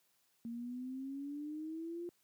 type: exponential sweep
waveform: sine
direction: up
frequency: 230 to 351.1 Hz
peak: -40 dBFS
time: 0.45-2.09 s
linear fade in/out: 0 ms
effects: white hiss -75 dBFS RMS until 2.23 s + high-pass 100 Hz 12 dB/octave